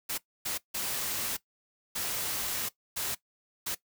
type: noise bursts at uneven times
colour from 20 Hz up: white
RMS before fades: -33 dBFS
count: 6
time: 0.09-0.18 / 0.45-0.58 / 0.74-1.37 / 1.95-2.69 / 2.96-3.15 / 3.66-3.75 s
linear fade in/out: 10 ms
effects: noise-tail reverb RT60 0.1 s tail -18 dB re dry